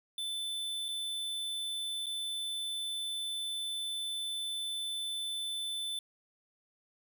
square tone with dropouts, 3520 Hz, A7, in tune, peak -35 dBFS, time 0.18-5.99 s, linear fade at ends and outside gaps 2 ms, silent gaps 0.884-0.887 / 2.06-2.066 s, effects none

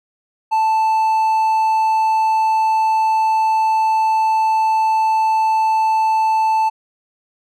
triangle tone, 880 Hz, A5, in tune, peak -11 dBFS, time 0.51-6.7 s, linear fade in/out 20 ms, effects none

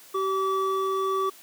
triangle tone pair together, 384.5 / 1152.2 Hz, G4 / D6, -33 / -33 cents, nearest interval octave + perfect fifth, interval 1900 cents, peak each -24 dBFS, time 0.14-1.3 s, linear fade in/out 10 ms, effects white hiss -50 dBFS RMS until 1.42 s + high-pass 200 Hz 12 dB/octave

